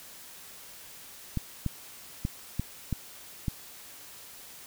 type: clicks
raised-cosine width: 5 ms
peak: -16 dBFS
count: 6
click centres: 1.373 / 1.663 / 2.251 / 2.596 / 2.927 / 3.482 s
effects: white hiss -48 dBFS RMS until 4.66 s